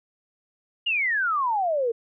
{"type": "exponential sweep", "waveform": "sine", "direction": "down", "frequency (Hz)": [2905, 445.8], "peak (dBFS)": -21, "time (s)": [0.86, 1.92], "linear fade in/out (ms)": 10, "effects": []}